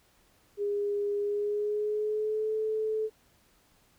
sine tone with pitch glide, 408.3 to 435.1 Hz, G#4 to A4, -29 to -19 cents, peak -27 dBFS, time 0.57-3.1 s, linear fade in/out 50 ms, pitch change +110 cents, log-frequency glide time 1.18-2.54 s, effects pink hiss -65 dBFS RMS until 3.98 s

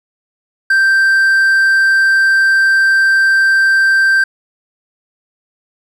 triangle tone, 1568 Hz, G6, in tune, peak -6 dBFS, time 0.7-4.24 s, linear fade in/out 5 ms, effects none

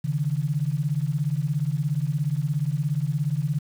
sine beating tone pair, 138.59 / 155.59 Hz, C#3 / D#3, 0 / 0 cents, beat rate 17 Hz, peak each -25 dBFS, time 0.04-3.59 s, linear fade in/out 10 ms, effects 8-bit

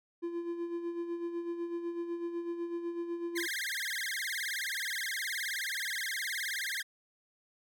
triangle tone with tremolo, 341.9 Hz, F4, 37 cents flat, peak -30 dBFS, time 0.22-3.47 s, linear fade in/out 20 ms, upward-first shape sine, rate 8 Hz, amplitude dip 55%
sawtooth tone with vibrato, 1841 Hz, A#6, 22 cents flat, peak -30 dBFS, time 3.35-6.83 s, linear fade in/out 20 ms, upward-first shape sine, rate 19 Hz, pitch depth 270 cents each way
effects none

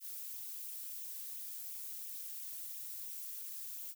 violet noise with flanger, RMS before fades -45 dBFS, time 0-3.95 s, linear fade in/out 50 ms, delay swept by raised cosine 0.31 to 4.51 ms, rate 2.9 Hz, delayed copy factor +0.65, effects none

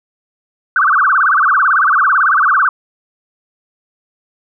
sine tone with vibrato, 1318.5 Hz, E6, in tune, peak -8 dBFS, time 0.76-2.69 s, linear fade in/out 2 ms, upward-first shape sine, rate 18 Hz, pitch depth 300 cents each way, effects none

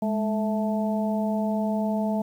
harmonic tone with a mistuned harmonic, 219 Hz, A3, 8 cents flat, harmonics 1 / 2 / 3 / 4, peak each -24 / -36 / -29 / -34 dBFS, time 0.02-2.22 s, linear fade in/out 5 ms, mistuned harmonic 1, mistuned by -69 cents, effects 9-bit

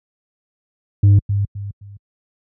sine tone with echo, 100.7 Hz, G2, 47 cents sharp, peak -4 dBFS, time 1.03-1.19 s, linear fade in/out 5 ms, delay 260 ms, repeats 3, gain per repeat -10 dB, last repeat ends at 1.97 s, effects tanh soft clip ceiling -6 dBFS + high-pass 60 Hz 12 dB/octave

